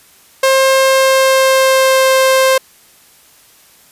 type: tone with pitch glide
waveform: sawtooth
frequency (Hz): 532 to 526.8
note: C5 to C5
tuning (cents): +29 to +12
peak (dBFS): -4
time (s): 0.43-2.58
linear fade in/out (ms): 5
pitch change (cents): -17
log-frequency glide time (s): 0.79-2.1
effects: white hiss -46 dBFS RMS until 3.91 s + resampled to 32000 Hz